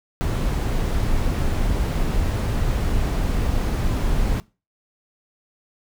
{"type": "noise", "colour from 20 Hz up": "brown", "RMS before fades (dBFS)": -21, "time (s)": [0.21, 4.4], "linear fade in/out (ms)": 0, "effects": ["noise-tail reverb RT60 0.3 s tail -21 dB re dry"]}